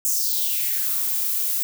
violet noise with high-pass filter sweep, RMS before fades -23 dBFS, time 0.05-1.63 s, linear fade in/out 0 ms, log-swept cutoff 7200 to 290 Hz, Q 3.6, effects none

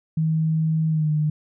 sine tone with pitch glide, 159 to 152.17 Hz, D#3 to D#3, +38 to -38 cents, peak -18 dBFS, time 0.17-1.3 s, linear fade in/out 5 ms, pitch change -76 cents, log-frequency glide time 0.89-1.1 s, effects none

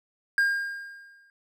triangle tone with exponential decay, 1611 Hz, G6, 47 cents sharp, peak -16 dBFS, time 0.38-1.3 s, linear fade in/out 1 ms, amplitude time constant 200 ms, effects none

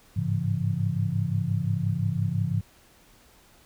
sine tone cluster, 102 / 107.8 / 138.8 / 169.8 Hz, G#2 / A2 / C#3 / F3, -31 / -35 / +3 / -48 cents, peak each -29 dBFS, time 0.16-2.61 s, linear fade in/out 10 ms, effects pink hiss -57 dBFS RMS until 3.65 s

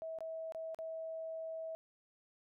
sine tone with dropouts, 647 Hz, E5, 32 cents flat, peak -40 dBFS, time 0.02-1.75 s, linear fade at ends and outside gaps 0 ms, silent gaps 0.187-0.206 / 0.522-0.548 / 0.746-0.788 s, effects none

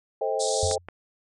sine chord, A half-diminished seventh, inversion none, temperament just, 440 / 528 / 633.6 / 792 Hz, A4 / C5 / Eb5 / G5, 0 / +16 / +31 / +18 cents, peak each -29 / -28 / -30 / -31 dBFS, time 0.21-0.78 s, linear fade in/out 5 ms
white band-pass noise, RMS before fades -31 dBFS, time 0.39-0.76 s, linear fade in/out 20 ms, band 3500 to 9200 Hz, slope 96 dB/octave
sine tone with exponential decay, 88.2 Hz, F2, 18 cents sharp, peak -22 dBFS, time 0.63-0.88 s, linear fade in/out 0 ms, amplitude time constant 53 ms
clicks, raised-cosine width 0.5 ms, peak -19 dBFS, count 2, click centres 0.713 / 0.886 s
effects none

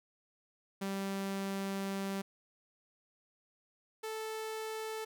sawtooth tone pair in turn, 195.5 / 438.9 Hz, G3 / A4, -4 / -4 cents, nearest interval octave + major second, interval 1400 cents, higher second, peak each -31 / -34 dBFS, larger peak first, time 0.81-2.22 / 4.03-5.05 s, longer first, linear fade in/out 10 ms, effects none

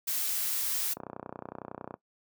blue noise, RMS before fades -31 dBFS, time 0.07-0.94 s, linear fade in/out 10 ms
click train, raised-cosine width 1 ms, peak -24 dBFS, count 31, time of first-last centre 0.97-1.941 s, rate 30.9 Hz
effects noise-tail reverb RT60 0.1 s tail -18 dB re dry + high-pass 150 Hz 12 dB/octave

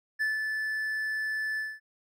triangle tone with ADSR envelope, 1745 Hz, A6, 15 cents flat, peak -23 dBFS, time 0.19-1.8 s, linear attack 25 ms, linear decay 160 ms, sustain -4 dB, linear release 220 ms, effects none

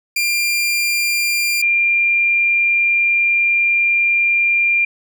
sawtooth / sine tone pair in turn, 2390 / 2390 Hz, D7 / D7, +30 / +30 cents, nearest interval unison, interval 0 cents, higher neither, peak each -12 dBFS, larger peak neither, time 0.16-1.62 / 1.62-4.85 s, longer second, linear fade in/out 5 ms, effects none

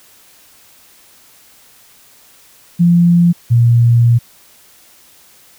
sine tone pair in turn, 172.7 / 118.22 Hz, F3 / A#2, -19 / +25 cents, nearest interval perfect fifth, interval 656 cents, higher first, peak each -6 dBFS, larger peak neither, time 2.79-3.33 / 3.5-4.19 s, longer second, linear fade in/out 20 ms, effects white hiss -46 dBFS RMS until 5.58 s

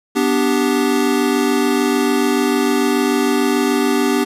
square chord, G major, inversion first, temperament equal, 246.9 / 293.7 / 392 Hz, B3 / D4 / G4, 0 / 0 / 0 cents, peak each -19 dBFS, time 0.15-4.25 s, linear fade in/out 20 ms, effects resampled to 32000 Hz + 8-bit

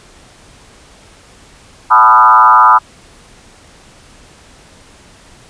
sine tone with frequency modulation, 1108.7 Hz, C#6, in tune, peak -3 dBFS, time 1.9-2.79 s, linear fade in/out 20 ms, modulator 117 Hz, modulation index 2.1, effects pink hiss -42 dBFS RMS until 5.49 s + resampled to 22050 Hz

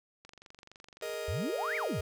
click train, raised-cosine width 0.2 ms, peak -34 dBFS, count 22, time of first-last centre 0.25-1.14 s, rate 23.6 Hz
45% pulse chord, Ab suspended second, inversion none, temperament just, 415.3 / 467.2 / 623 Hz, Ab4 / Bb4 / Eb5, 0 / +4 / +2 cents, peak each -42 / -40 / -39 dBFS, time 1.02-2.01 s, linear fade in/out 5 ms
sine exponential two-way sweep, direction up then down, 72.1 to 2397 to 72.1 Hz, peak -32 dBFS, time 1.28-2.01 s, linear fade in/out 5 ms, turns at 1.76 s
effects none

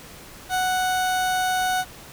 30% pulse tone, 740 Hz, F#5, in tune, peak -18 dBFS, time 0.49-1.85 s, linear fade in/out 50 ms, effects pink hiss -43 dBFS RMS until 2.12 s

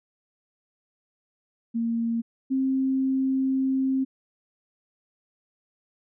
sine tone pair in turn, 230.8 / 265.2 Hz, A#3 / C4, -17 / +23 cents, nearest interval major second, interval 240 cents, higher second, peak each -23 / -21 dBFS, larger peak second, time 1.74-2.22 / 2.5-4.05 s, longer second, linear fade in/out 20 ms, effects none

